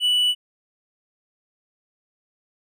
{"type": "tone", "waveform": "triangle", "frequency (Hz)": 2960, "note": "F#7", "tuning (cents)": 0, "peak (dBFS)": -15, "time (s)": [0, 0.35], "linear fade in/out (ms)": 50, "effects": []}